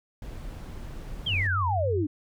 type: noise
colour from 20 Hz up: brown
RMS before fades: -38 dBFS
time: 0.22-1.47 s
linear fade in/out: 2 ms
type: exponential sweep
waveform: sine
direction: down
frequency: 3325 to 284 Hz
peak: -25 dBFS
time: 1.26-2.07 s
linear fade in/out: 10 ms
type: tone with vibrato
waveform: sine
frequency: 93.6 Hz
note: F#2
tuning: 20 cents sharp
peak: -26 dBFS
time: 1.27-2.07 s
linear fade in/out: 50 ms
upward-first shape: square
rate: 7 Hz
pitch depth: 75 cents each way
effects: none